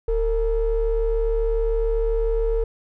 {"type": "ring-modulated tone", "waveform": "triangle", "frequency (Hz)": 208.6, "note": "G#3", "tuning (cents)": 8, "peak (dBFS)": -12, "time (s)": [0.08, 2.64], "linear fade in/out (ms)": 5, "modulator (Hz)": 245, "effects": ["tanh soft clip ceiling -13 dBFS"]}